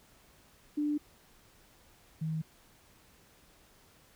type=tone pair in turn; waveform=sine; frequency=296.2 / 158.45 Hz; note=D4 / D#3; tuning=+15 / +32 cents; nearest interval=major seventh; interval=1083 cents; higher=first; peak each=-28 / -31 dBFS; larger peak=first; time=0.77-0.98 / 2.21-2.42 s; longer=neither; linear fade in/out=10 ms; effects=pink hiss -62 dBFS RMS until 4.15 s

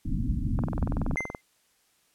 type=low-pass noise; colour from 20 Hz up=pink; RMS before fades=-28 dBFS; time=0.05-1.15 s; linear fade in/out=5 ms; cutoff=300 Hz; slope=96 dB/octave
type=click train; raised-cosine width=1 ms; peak=-19 dBFS; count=17; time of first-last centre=0.59-1.348 s; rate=21.1 Hz
type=tone with exponential decay; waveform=triangle; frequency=2076 Hz; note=C7; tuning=14 cents flat; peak=-22 dBFS; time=1.17-1.41 s; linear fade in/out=1 ms; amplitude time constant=51 ms
effects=white hiss -67 dBFS RMS until 2.14 s + low-pass 12000 Hz 12 dB/octave

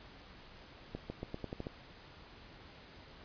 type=accelerating click train; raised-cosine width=2 ms; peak=-26 dBFS; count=8; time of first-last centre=0.95-1.669 s; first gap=150 ms; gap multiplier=0.87; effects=pink hiss -55 dBFS RMS until 3.24 s + resampled to 11025 Hz

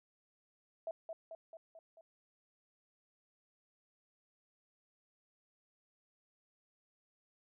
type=tone with echo; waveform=sine; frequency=654 Hz; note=E5; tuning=14 cents flat; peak=-37 dBFS; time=0.87-0.91 s; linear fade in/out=2 ms; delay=220 ms; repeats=5; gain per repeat=-4 dB; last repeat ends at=2.01 s; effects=none

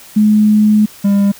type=tone pair in turn; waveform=sine / triangle; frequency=212.2 / 200.5 Hz; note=G#3 / G3; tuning=+38 / +39 cents; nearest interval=minor second; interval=99 cents; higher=first; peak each=-6 dBFS; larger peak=neither; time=0.16-0.86 / 1.04-1.32 s; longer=first; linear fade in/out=10 ms; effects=white hiss -38 dBFS RMS until 1.39 s

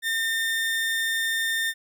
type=tone; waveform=30% pulse; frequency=1812 Hz; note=A#6; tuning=50 cents flat; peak=-21 dBFS; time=0.02-1.74 s; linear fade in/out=50 ms; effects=none

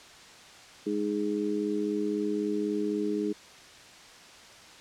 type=harmonic tone; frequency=103.83 Hz; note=G#2; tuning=in tune; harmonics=2 / 3 / 4; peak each=-33 / -30 / -31 dBFS; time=0.86-3.33 s; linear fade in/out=10 ms; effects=white hiss -50 dBFS RMS until 4.8 s + low-pass 6000 Hz 12 dB/octave

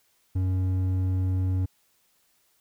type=tone with hard clipping; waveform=sine; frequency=93 Hz; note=F#2; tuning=9 cents sharp; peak=-24 dBFS; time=0.35-1.66 s; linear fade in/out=10 ms; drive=6 dB; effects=white hiss -67 dBFS RMS until 2.6 s

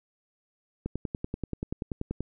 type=click train; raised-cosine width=3 ms; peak=-18 dBFS; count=15; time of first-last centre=0.86-2.206 s; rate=10.4 Hz; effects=none

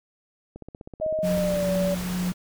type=click train; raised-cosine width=2 ms; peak=-26 dBFS; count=22; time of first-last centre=0.56-1.881 s; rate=15.9 Hz
type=tone with pitch glide; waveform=sine; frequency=626 to 574 Hz; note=D#5 to D5; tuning=+10 to -40 cents; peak=-23 dBFS; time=1.01-1.95 s; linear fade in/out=10 ms; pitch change=-150 cents; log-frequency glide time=1.22-1.7 s
type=noise; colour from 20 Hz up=pink; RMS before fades=-35 dBFS; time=1.22-2.34 s; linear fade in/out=50 ms
type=tone with tremolo; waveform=sine; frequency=180.5 Hz; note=F#3; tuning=43 cents flat; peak=-23 dBFS; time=1.23-2.32 s; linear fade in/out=2 ms; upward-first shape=triangle; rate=2.2 Hz; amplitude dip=50%
effects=none

